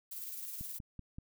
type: noise with tremolo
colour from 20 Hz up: violet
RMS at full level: -42 dBFS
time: 0.11-0.79 s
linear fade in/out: 10 ms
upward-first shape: square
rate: 19 Hz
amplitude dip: 30%
type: click train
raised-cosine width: 5 ms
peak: -32 dBFS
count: 4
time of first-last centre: 0.61-1.185 s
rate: 5.22 Hz
effects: none